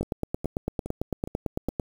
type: two click trains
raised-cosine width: 2 ms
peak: -13 / -20 dBFS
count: 17 / 5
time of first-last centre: 0.01-1.798 / 0.03-1.69 s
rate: 8.95 / 2.41 Hz
effects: 7-bit